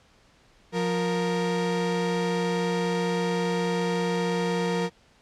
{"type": "tone pair together", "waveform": "35% pulse", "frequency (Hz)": [177.05, 467.5], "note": ["F3", "A#4"], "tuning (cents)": [24, 5], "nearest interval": "octave + perfect fourth", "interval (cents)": 1681, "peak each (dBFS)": -25, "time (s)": [0.72, 4.9], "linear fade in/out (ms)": 50, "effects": ["pink hiss -59 dBFS RMS until 5.21 s", "low-pass 6000 Hz 12 dB/octave"]}